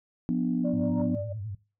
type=chord; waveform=sine; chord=B diminished; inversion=second; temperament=just; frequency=177.8 / 246.9 / 296.3 Hz; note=F3 / B3 / D4; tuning=+31 / 0 / +15 cents; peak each=-28 / -26 / -31 dBFS; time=0.29-1.15 s; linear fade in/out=0 ms
type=tone with tremolo; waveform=sine; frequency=587.3 Hz; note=D5; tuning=in tune; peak=-29 dBFS; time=0.64-1.33 s; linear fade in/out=10 ms; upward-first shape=sine; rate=5.9 Hz; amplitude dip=70%
type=tone with exponential growth; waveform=sine; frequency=932.3 Hz; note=A#5; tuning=in tune; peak=-36 dBFS; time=0.67-1.02 s; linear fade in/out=5 ms; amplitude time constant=74 ms
type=tone with vibrato; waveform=sine; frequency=104 Hz; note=G#2; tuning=3 cents sharp; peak=-33 dBFS; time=0.73-1.55 s; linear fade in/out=5 ms; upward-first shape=sine; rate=9.8 Hz; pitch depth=140 cents each way
effects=noise-tail reverb RT60 0.3 s tail -18 dB re dry + tanh soft clip ceiling -15 dBFS